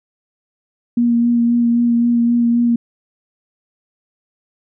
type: tone with vibrato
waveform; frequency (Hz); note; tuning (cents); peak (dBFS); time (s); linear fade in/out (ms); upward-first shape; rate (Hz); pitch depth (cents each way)
sine; 236.6; A#3; +26; -11; 0.97-2.76; 5; sine; 3.8; 16
effects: none